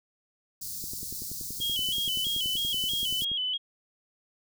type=band-stop noise; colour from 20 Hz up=white; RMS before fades=-37 dBFS; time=0.61-3.25 s; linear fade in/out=10 ms; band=220 to 4300 Hz; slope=48 dB/octave
type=click train; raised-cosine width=3 ms; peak=-30 dBFS; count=27; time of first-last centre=0.84-3.316 s; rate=10.5 Hz
type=tone with vibrato; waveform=sine; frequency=3136 Hz; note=G7; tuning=in tune; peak=-27 dBFS; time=1.6-3.58 s; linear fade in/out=20 ms; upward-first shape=square; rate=3.1 Hz; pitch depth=71 cents each way
effects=none